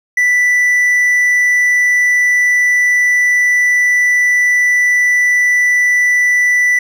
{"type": "tone", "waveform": "triangle", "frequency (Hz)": 1975.5, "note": "B6", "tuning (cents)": 0, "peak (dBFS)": -7, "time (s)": [0.17, 6.79], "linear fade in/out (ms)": 5, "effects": []}